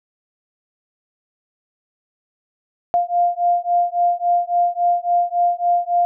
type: beating tone pair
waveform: sine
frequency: 698.5 / 702.1 Hz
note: F5 / F5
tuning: 0 / +9 cents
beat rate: 3.6 Hz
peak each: -18 dBFS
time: 2.94-6.05 s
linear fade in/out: 0 ms
effects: none